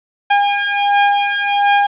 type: beating tone pair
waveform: sawtooth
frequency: 810 / 811.4 Hz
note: G#5 / G#5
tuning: -43 / -41 cents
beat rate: 1.4 Hz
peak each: -11 dBFS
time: 0.3-1.87 s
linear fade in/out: 10 ms
effects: resampled to 8000 Hz + 7-bit